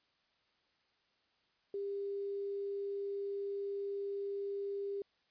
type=tone with quantisation; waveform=sine; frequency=399.5 Hz; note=G4; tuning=33 cents sharp; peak=-36 dBFS; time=1.74-5.02 s; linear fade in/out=2 ms; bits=11; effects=white hiss -75 dBFS RMS until 5.3 s + resampled to 11025 Hz